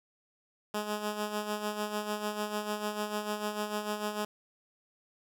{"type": "tone with tremolo", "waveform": "10% pulse", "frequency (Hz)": 210, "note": "G#3", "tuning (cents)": 19, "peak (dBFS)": -22, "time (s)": [0.74, 4.25], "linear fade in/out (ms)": 5, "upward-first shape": "sine", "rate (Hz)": 6.7, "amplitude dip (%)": 60, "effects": []}